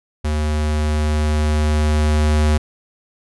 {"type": "tone with level ramp", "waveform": "square", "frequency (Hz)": 75.9, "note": "D#2", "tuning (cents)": -42, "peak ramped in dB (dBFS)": [-18, -13], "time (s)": [0.24, 2.58], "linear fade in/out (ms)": 10, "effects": ["resampled to 24000 Hz"]}